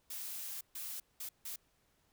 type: noise bursts at uneven times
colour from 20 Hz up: blue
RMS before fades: -43 dBFS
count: 4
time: 0.1-0.61 / 0.75-1 / 1.2-1.29 / 1.45-1.56 s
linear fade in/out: 5 ms
effects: pink hiss -74 dBFS RMS until 2.12 s